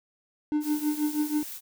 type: tone with tremolo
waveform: triangle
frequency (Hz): 300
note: D4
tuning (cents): +37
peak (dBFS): -19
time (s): 0.52-1.43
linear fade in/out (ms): 0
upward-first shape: triangle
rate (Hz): 6.2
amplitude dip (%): 90
type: noise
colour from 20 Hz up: blue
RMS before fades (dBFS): -39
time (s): 0.6-1.61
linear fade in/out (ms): 50
effects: none